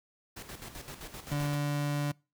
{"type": "noise with tremolo", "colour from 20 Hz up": "pink", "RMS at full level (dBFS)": -43, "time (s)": [0.36, 1.56], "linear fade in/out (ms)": 10, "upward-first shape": "square", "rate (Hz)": 7.7, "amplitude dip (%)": 60}
{"type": "tone", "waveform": "35% pulse", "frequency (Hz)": 145.4, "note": "D3", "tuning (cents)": -17, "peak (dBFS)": -27, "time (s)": [1.31, 2.12], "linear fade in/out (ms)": 10}
{"effects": ["noise-tail reverb RT60 0.3 s tail -25 dB re dry"]}